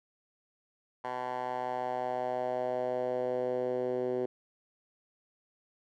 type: tone with band-pass filter sweep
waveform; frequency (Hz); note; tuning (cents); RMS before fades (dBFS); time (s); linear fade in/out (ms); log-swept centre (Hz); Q
10% pulse; 125.5; B2; +28; -33; 1.04-4.26; 5; 1000 to 400; 2.9
effects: none